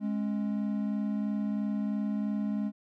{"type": "tone pair together", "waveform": "triangle", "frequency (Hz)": [209, 272], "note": ["G#3", "C#4"], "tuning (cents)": [11, -33], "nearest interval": "perfect fourth", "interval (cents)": 456, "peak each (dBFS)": [-27, -34], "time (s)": [0, 2.72], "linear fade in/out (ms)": 50, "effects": []}